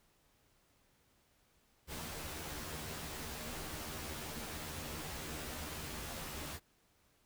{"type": "noise with comb filter", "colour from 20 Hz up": "pink", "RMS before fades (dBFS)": -44, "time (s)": [1.87, 6.6], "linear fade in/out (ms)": 50, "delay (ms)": 13, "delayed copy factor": 0.9, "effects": ["pink hiss -72 dBFS RMS until 7.25 s"]}